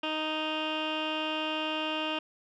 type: tone with low-pass filter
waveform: 15% pulse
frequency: 311.1 Hz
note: D#4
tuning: in tune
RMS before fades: -32 dBFS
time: 0.03-2.19 s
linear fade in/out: 5 ms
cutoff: 2800 Hz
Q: 4.7
effects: none